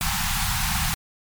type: band-stop noise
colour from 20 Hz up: pink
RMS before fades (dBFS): -24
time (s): 0.01-0.94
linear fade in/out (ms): 0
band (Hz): 210 to 730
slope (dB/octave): 96
effects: MP3 96 kbps